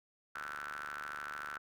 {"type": "ring-modulated tone", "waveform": "sawtooth", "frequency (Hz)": 73.42, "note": "D2", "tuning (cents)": 0, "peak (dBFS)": -34, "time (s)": [0.35, 1.58], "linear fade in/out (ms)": 5, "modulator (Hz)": 1420, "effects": []}